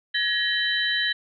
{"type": "tone cluster", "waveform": "sine", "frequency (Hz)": [1694, 1890, 3075, 3940], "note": ["G#6", "A#6", "G7", "B7"], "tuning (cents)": [34, 23, -34, -5], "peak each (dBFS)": -27, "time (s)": [0.14, 1.13], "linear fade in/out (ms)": 10, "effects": []}